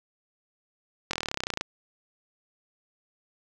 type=slowing click train; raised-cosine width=0.2 ms; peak=-11 dBFS; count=18; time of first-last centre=1.11-1.611 s; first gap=23 ms; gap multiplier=1.03; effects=none